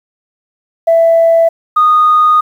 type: tone pair in turn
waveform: sine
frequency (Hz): 663 / 1235.1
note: E5 / D#6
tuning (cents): +10 / -13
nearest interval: major seventh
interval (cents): 1077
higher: second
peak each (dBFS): -4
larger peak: neither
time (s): 0.87-1.49 / 1.76-2.41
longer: second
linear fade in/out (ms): 10
effects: tanh soft clip ceiling -1 dBFS + 7-bit